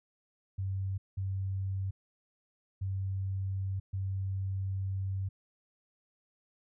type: tone bursts at uneven times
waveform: sine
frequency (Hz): 96.2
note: G2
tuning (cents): -32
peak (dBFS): -31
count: 4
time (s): 0.58-0.98 / 1.17-1.91 / 2.81-3.8 / 3.93-5.29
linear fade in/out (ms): 10
effects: none